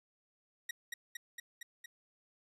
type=tone with echo; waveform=sawtooth; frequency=1900 Hz; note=A#6; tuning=33 cents sharp; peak=-33 dBFS; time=0.69-0.71 s; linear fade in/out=5 ms; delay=230 ms; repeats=5; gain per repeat=-2 dB; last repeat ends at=1.86 s; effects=resampled to 32000 Hz